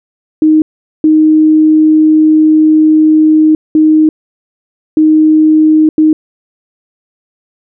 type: tone bursts at uneven times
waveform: sine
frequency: 311.1 Hz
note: D#4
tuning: in tune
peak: -3 dBFS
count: 5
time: 0.42-0.62 / 1.04-3.55 / 3.75-4.09 / 4.97-5.89 / 5.98-6.13 s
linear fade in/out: 2 ms
effects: none